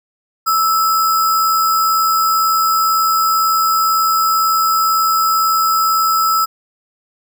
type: tone with sample-and-hold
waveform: sine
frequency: 1311 Hz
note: E6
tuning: 10 cents flat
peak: -11 dBFS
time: 0.46-6.46 s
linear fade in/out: 20 ms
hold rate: 6300 Hz
effects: none